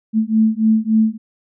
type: beating tone pair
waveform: sine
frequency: 218.1 / 221.6 Hz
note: A3 / A3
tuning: -15 / +13 cents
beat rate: 3.5 Hz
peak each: -15 dBFS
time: 0.13-1.18 s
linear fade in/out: 50 ms
effects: none